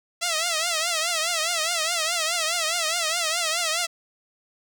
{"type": "tone with vibrato", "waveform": "5% pulse", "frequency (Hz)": 663, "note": "E5", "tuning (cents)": 10, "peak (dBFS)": -11, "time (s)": [0.21, 3.87], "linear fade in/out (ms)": 20, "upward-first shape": "triangle", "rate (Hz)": 4.8, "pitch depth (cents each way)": 140, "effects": []}